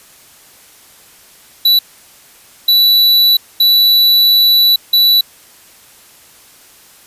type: tone bursts at uneven times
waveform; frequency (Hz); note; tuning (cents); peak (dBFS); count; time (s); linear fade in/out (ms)
square; 3951; B7; 0; -7; 4; 1.65-1.79 / 2.68-3.37 / 3.6-4.76 / 4.93-5.21; 5
effects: white hiss -43 dBFS RMS until 7.06 s + resampled to 32000 Hz